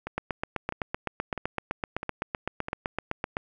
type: two click trains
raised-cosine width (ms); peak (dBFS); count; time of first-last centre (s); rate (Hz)
0.5; -18 / -13; 5 / 26; 0.07-2.684 / 0.18-3.369; 1.53 / 7.84
effects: none